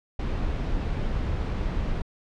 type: noise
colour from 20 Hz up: brown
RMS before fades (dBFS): -27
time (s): 0.19-2.02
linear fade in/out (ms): 5
effects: low-pass 4000 Hz 12 dB/octave